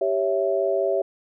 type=chord; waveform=sine; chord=C# diminished; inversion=second; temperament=equal; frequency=392 / 554.4 / 659.3 Hz; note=G4 / C#5 / E5; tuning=0 / 0 / 0 cents; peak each=-24 dBFS; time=0.01-1.02 s; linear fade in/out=5 ms; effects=none